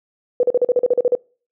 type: tone bursts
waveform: sine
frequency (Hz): 492.4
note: B4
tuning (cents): -5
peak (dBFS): -11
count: 11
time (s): 0.4-1.152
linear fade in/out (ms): 2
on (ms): 32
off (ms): 40
effects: noise-tail reverb RT60 0.4 s tail -26 dB re dry